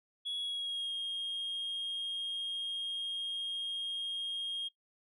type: tone with pitch glide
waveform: sine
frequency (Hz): 3354 to 3243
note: G#7 to G#7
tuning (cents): +16 to -42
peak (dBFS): -32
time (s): 0.25-4.69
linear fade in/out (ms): 20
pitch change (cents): -58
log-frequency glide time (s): 0.37-0.93
effects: noise-tail reverb RT60 0.1 s tail -19 dB re dry + tanh soft clip ceiling -33 dBFS